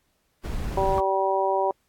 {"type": "noise", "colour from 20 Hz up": "brown", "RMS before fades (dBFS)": -29, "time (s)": [0.43, 1.01], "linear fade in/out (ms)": 20}
{"type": "harmonic tone", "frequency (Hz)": 192.9, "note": "G3", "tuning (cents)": -28, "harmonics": [2, 3, 4, 5], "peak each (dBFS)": [-26, -26, -26, -26], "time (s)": [0.77, 1.71], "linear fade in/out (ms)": 2}
{"type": "tone with exponential decay", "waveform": "sine", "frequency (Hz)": 1135, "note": "C#6", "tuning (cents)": 41, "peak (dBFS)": -25, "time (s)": [0.98, 1.07], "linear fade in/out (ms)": 0, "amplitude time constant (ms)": 18}
{"effects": ["pink hiss -70 dBFS RMS until 1.88 s", "AAC 64 kbps"]}